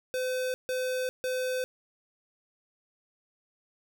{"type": "tone bursts", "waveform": "square", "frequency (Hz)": 510, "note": "C5", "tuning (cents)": -44, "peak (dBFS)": -29, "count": 3, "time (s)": [0.14, 1.64], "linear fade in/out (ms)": 0, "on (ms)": 400, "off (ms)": 150, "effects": []}